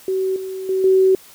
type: tone with level steps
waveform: sine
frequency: 379 Hz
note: F#4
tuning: 42 cents sharp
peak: -17 / -25 / -16 / -10 dBFS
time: 0.08-1.15 s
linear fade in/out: 2 ms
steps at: 0.36 / 0.69 / 0.84 s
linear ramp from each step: 2 ms
effects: white hiss -45 dBFS RMS until 1.34 s